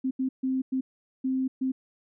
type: tone bursts at uneven times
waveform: sine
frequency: 261.6 Hz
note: C4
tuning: in tune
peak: -24 dBFS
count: 6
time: 0.04-0.11 / 0.19-0.29 / 0.43-0.62 / 0.72-0.81 / 1.24-1.48 / 1.61-1.72 s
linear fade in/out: 10 ms
effects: none